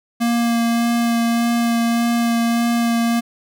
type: tone with vibrato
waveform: square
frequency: 233.8 Hz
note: A#3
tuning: 5 cents sharp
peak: -16 dBFS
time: 0.2-3.21 s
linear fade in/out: 20 ms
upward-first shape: sine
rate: 1.7 Hz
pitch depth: 11 cents each way
effects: none